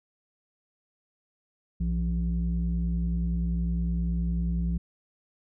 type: tone pair together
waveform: sine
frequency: 60.8 / 171.97 Hz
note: B1 / F3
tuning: -26 / -26 cents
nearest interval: octave + tritone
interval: 1800 cents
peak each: -25 / -27 dBFS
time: 1.8-4.78 s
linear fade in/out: 10 ms
effects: tanh soft clip ceiling -20 dBFS